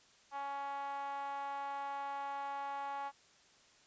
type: tone with band-pass filter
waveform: 5% pulse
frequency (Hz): 279.3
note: C#4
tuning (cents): +13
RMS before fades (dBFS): -41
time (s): 0.31-3.12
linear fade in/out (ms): 50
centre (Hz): 910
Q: 8.5
effects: white hiss -65 dBFS RMS until 3.86 s + resampled to 16000 Hz